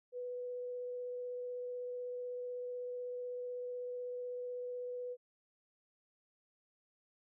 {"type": "tone with vibrato", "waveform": "sine", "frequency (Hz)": 493.9, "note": "B4", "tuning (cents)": 0, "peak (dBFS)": -39, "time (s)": [0.12, 5.17], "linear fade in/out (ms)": 50, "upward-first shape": "triangle", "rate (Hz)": 16, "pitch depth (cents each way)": 8, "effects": []}